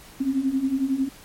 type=beating tone pair; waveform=sine; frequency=260 / 271 Hz; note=C4 / C#4; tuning=-11 / -39 cents; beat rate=11 Hz; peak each=-26 / -22 dBFS; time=0.2-1.09 s; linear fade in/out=10 ms; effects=pink hiss -47 dBFS RMS until 1.24 s + MP3 64 kbps